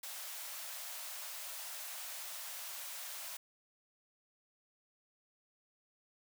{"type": "high-pass noise", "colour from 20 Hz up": "white", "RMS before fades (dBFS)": -45, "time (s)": [0.03, 3.37], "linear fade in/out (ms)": 5, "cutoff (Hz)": 540, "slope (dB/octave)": 96, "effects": []}